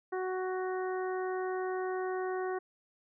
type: harmonic tone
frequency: 371.6 Hz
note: F#4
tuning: 7 cents sharp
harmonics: 1 / 2 / 3 / 4 / 5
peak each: -33 / -39 / -43 / -45 / -47 dBFS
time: 0.12-2.59 s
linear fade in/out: 10 ms
effects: none